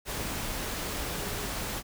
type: tone in noise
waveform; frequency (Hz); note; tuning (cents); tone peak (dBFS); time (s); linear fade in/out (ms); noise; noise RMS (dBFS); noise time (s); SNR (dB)
sine; 412.9; G#4; -10; -43; 1.13-1.49; 50; pink; -34; 0.05-1.83; -12
effects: none